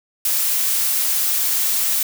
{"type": "noise", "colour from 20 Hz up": "blue", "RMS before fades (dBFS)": -19, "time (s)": [0.25, 2.03], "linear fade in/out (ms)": 2, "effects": []}